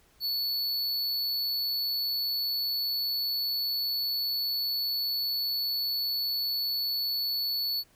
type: tone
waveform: square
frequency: 4435 Hz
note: C#8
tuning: in tune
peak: -28 dBFS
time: 0.2-7.84 s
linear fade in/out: 50 ms
effects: pink hiss -63 dBFS RMS until 7.95 s